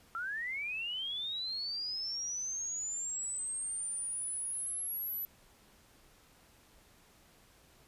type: linear sweep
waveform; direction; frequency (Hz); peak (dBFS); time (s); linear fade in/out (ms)
sine; up; 1318.5 to 12000; -35; 0.15-5.25; 0
effects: pink hiss -63 dBFS RMS until 7.87 s + resampled to 32000 Hz